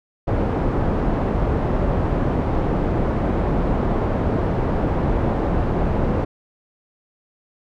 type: low-pass noise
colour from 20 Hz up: pink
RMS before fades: -20 dBFS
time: 0.27-6.25 s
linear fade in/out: 10 ms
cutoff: 780 Hz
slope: 12 dB/octave
effects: none